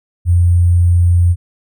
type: tone with sample-and-hold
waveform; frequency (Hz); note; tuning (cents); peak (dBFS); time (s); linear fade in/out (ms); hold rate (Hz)
sine; 87.31; F2; 0; -7; 0.25-1.36; 50; 8820
effects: none